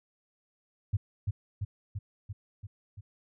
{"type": "tone with echo", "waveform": "sine", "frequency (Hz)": 100.7, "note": "G2", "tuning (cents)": 47, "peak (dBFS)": -23, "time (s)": [0.93, 0.97], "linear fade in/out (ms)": 10, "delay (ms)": 340, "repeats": 6, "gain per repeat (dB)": -3, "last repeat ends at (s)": 3.01, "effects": []}